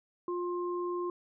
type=tone pair together; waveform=sine; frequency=353.1 / 1058.1 Hz; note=F4 / C6; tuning=+19 / +19 cents; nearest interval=octave + perfect fifth; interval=1900 cents; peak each=-32 / -38 dBFS; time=0.28-1.1 s; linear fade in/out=2 ms; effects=none